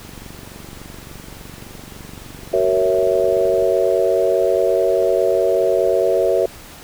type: click train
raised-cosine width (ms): 3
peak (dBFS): -24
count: 85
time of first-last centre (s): 0.05-3.624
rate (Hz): 23.5
type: chord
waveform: sine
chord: F# dominant seventh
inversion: none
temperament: equal with one note detuned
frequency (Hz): 376.5 / 466.2 / 554.4 / 659.3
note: F#4 / A#4 / C#5 / E5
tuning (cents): +30 / 0 / 0 / 0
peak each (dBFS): -19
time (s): 2.53-6.46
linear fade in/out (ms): 5
effects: pink hiss -39 dBFS RMS until 6.83 s